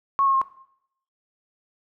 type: tone with pitch steps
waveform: sine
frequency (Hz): 1100 / 1084.2 / 1068.7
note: C#6 / C#6 / C6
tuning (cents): -14 / -39 / +36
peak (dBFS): -17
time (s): 0.19-0.415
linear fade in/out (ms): 0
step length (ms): 75
effects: noise-tail reverb RT60 0.7 s tail -18 dB re dry